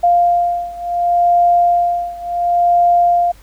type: beating tone pair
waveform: sine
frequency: 698.5 / 699.2 Hz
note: F5 / F5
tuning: 0 / +2 cents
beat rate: 0.7 Hz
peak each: -13 / -15 dBFS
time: 0.03-3.32 s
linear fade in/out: 10 ms
effects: added 50 Hz sine -41 dBFS peak until 3.42 s + pink hiss -48 dBFS RMS until 3.42 s